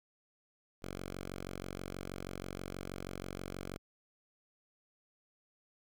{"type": "tone", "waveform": "5% pulse", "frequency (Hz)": 46.25, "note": "F#1", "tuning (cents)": 0, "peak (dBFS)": -30, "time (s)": [0.82, 3.78], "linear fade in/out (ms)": 10, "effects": []}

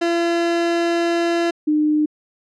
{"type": "tone pair in turn", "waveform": ["30% pulse", "sine"], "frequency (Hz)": [340, 302.9], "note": ["F4", "D#4"], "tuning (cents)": [-46, -46], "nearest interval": "major second", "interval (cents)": 200, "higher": "first", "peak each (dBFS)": -14, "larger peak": "neither", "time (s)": [[0.01, 1.51], [1.67, 2.06]], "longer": "first", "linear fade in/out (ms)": 10, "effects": ["low-pass 5000 Hz 12 dB/octave"]}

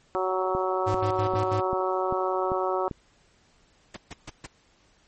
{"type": "harmonic tone", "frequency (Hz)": 186.5, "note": "F#3", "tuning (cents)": 14, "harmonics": [2, 3, 4, 5, 6, 7], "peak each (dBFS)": [-28, -30, -31, -32, -33, -33], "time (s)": [0.15, 2.88], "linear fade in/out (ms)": 0}
{"type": "click train", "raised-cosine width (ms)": 3, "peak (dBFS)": -20, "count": 7, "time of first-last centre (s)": [0.55, 2.912], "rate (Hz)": 2.54}
{"type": "tone with tremolo", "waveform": "square", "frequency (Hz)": 104, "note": "G#2", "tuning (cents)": 3, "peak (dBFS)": -27, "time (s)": [0.86, 1.62], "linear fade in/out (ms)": 20, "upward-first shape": "square", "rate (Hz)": 6.1, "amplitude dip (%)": 75}
{"type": "noise bursts", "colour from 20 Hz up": "pink", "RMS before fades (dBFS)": -38, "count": 4, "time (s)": [3.94, 4.464], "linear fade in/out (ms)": 5, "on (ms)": 26, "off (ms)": 140}
{"effects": ["pink hiss -62 dBFS RMS until 5.07 s", "MP3 32 kbps"]}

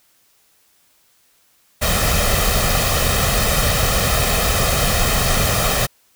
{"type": "noise with comb filter", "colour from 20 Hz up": "pink", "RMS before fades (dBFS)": -17, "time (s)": [1.81, 5.87], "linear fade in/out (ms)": 20, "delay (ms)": 1.6, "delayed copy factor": 0.65, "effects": ["white hiss -58 dBFS RMS until 6.15 s"]}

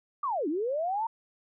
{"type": "linear two-way sweep", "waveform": "sine", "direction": "down then up", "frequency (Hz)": [1210, 277.2, 933], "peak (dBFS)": -27, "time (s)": [0.23, 1.07], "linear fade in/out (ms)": 5, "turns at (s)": 0.48, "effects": []}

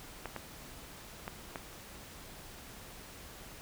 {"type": "clicks", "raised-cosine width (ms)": 0.5, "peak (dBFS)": -23, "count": 4, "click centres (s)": [0.257, 0.363, 1.279, 1.558], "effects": ["pink hiss -50 dBFS RMS until 3.61 s"]}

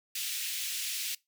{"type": "high-pass noise", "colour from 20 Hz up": "pink", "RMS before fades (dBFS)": -35, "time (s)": [0.15, 1.15], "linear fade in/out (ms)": 5, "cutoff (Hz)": 2500, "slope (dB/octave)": 24, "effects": ["noise-tail reverb RT60 0.2 s tail -22 dB re dry"]}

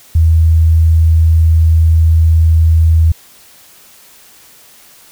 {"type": "tone", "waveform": "sine", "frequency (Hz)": 81, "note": "E2", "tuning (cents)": -30, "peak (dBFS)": -5, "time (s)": [0.15, 3.12], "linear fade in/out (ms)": 5, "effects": ["white hiss -42 dBFS RMS until 5.11 s"]}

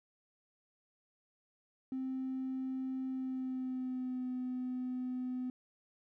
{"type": "tone with pitch glide", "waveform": "triangle", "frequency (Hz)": [261.6, 252.8], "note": ["C4", "B3"], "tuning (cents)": [0, 41], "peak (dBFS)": -32, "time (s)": [1.92, 5.5], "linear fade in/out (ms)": 2, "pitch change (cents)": -59, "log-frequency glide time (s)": [3.08, 4.29], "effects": ["tanh soft clip ceiling -32 dBFS"]}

